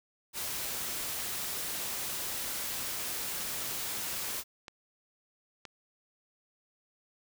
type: noise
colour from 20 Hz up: white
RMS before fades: -36 dBFS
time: 0.33-4.44 s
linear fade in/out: 50 ms
type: click train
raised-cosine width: 0.2 ms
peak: -26 dBFS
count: 4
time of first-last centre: 2.74-5.653 s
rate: 1.03 Hz
effects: none